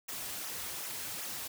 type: noise with flanger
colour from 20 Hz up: white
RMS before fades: -40 dBFS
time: 0.08-1.48 s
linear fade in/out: 10 ms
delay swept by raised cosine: 0.22 to 5.92 ms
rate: 2.6 Hz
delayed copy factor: -0.7
effects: none